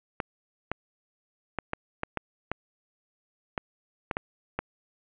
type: clicks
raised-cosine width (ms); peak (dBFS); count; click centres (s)
0.5; -13; 11; 0.202 / 0.716 / 1.587 / 1.734 / 2.034 / 2.173 / 2.516 / 3.578 / 4.112 / 4.169 / 4.59
effects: resampled to 8000 Hz + 7-bit